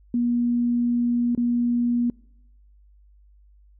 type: tone with dropouts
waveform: sine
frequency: 239.9 Hz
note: A#3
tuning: 50 cents sharp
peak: -19 dBFS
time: 0.14-2.1 s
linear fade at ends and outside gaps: 2 ms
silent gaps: 1.35-1.376 s
effects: noise-tail reverb RT60 0.9 s tail -26 dB re dry + added 50 Hz sine -51 dBFS peak until 3.79 s